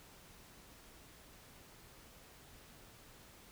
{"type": "silence", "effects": ["pink hiss -59 dBFS RMS until 3.51 s"]}